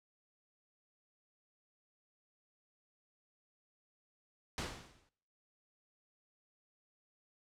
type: noise with exponential decay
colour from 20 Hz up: pink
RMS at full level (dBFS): -36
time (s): 4.58-5.09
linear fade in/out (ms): 1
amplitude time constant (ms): 110
effects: noise-tail reverb RT60 0.8 s tail -25 dB re dry + low-pass 7000 Hz 12 dB/octave